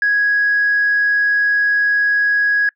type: tone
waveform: sine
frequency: 1661.2 Hz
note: G#6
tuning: in tune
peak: -11 dBFS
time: 0.02-2.69 s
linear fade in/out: 2 ms
effects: noise-tail reverb RT60 0.1 s tail -25 dB re dry + tanh soft clip ceiling -8 dBFS